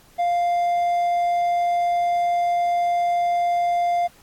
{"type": "tone", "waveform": "triangle", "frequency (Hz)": 698.5, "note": "F5", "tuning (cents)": 0, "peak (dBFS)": -16, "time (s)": [0.18, 4.08], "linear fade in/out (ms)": 20, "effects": ["pink hiss -53 dBFS RMS until 4.22 s", "AAC 64 kbps"]}